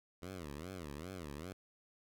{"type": "tone with vibrato", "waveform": "10% pulse", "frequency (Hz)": 82, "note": "E2", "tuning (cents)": -9, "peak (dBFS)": -36, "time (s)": [0.22, 1.53], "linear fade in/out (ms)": 5, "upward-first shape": "sine", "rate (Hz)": 2.5, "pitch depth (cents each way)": 270, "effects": []}